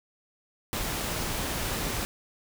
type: noise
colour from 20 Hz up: pink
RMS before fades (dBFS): -31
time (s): 0.73-2.05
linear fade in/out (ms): 0
effects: none